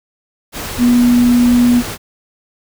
sine tone in noise, 242.8 Hz, B3, 29 cents flat, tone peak -7 dBFS, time 0.78-1.83 s, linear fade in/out 50 ms, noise pink, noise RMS -24 dBFS, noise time 0.52-1.98 s, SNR +14 dB, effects none

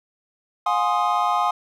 triangle chord, F minor seventh, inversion none, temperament equal with one note detuned, 713.1 / 830.6 / 1046.5 / 1244.5 Hz, F5 / Ab5 / C6 / Eb6, +36 / 0 / 0 / 0 cents, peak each -22 dBFS, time 0.66-1.51 s, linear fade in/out 5 ms, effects none

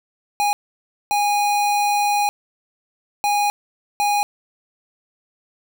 square tone bursts at uneven times, 822 Hz, G#5, 18 cents flat, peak -17 dBFS, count 4, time 0.4-0.53 / 1.11-2.29 / 3.24-3.5 / 4-4.23 s, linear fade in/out 0 ms, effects none

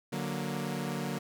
sawtooth chord, D augmented, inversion none, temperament equal with one note detuned, 146.83 / 185 / 234.3 Hz, D3 / F#3 / A#3, 0 / 0 / +9 cents, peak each -33 dBFS, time 0.12-1.19 s, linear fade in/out 10 ms, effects none

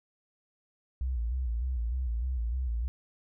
sine tone with vibrato, 60.6 Hz, B1, 32 cents flat, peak -28 dBFS, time 1.01-2.88 s, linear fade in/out 0 ms, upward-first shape square, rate 3.3 Hz, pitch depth 96 cents each way, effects none

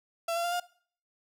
35% pulse tone with pitch steps, 672 / 683.7 / 695.7 / 707.9 Hz, E5 / F5 / F5 / F5, +33 / -37 / -7 / +23 cents, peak -27 dBFS, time 0.28-0.6 s, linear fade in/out 5 ms, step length 80 ms, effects noise-tail reverb RT60 0.5 s tail -20 dB re dry

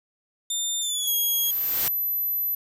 20% pulse tone with pitch glide, 3600 to 3282 Hz, A7 to G#7, +39 to -21 cents, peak -19 dBFS, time 0.5-1.51 s, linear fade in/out 5 ms, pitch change -160 cents, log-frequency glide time 0.81-1.14 s
sine tone, 12020 Hz, F#9, 26 cents sharp, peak -23 dBFS, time 1.07-2.55 s, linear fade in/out 5 ms
white noise with exponential growth, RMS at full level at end -26 dBFS, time 1.09-1.88 s, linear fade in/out 1 ms, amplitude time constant 170 ms
effects none

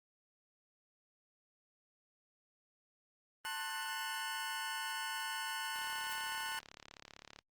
25% pulse chord, F# diminished, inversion first, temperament just, 888 / 1065.6 / 1480 Hz, A5 / C6 / F#6, +16 / +31 / 0 cents, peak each -39 / -43 / -38 dBFS, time 3.45-6.59 s, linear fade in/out 0 ms
click train, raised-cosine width 0.2 ms, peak -33 dBFS, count 59, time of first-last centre 5.76-7.389 s, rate 35.6 Hz
blue noise with exponential decay, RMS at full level -41 dBFS, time 6.11-6.2 s, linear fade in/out 2 ms, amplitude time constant 19 ms
effects noise-tail reverb RT60 0.1 s tail -24 dB re dry + Opus 24 kbps

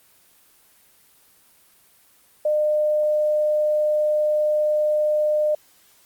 sine tone, 605 Hz, D#5, 49 cents flat, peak -17 dBFS, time 2.45-5.55 s, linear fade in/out 5 ms, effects white hiss -56 dBFS RMS until 6.05 s + Opus 24 kbps

